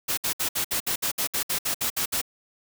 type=noise bursts; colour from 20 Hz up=white; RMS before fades=-26 dBFS; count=14; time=0.08-2.216 s; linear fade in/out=10 ms; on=95 ms; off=62 ms; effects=none